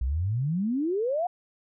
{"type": "exponential sweep", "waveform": "sine", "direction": "up", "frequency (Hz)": [58.27, 740], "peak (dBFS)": -24, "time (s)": [0.01, 1.27], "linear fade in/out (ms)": 5, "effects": []}